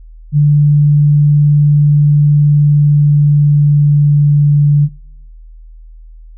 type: tone with pitch glide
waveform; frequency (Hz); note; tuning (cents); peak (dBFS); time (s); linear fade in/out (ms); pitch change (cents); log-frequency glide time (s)
sine; 146.83 to 145.65; D3 to D3; 0 to -14; -5; 0.32-4.89; 50; -14; 2.31-4.63
effects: noise-tail reverb RT60 0.9 s tail -26 dB re dry + added 40 Hz sine -32 dBFS peak until 6.37 s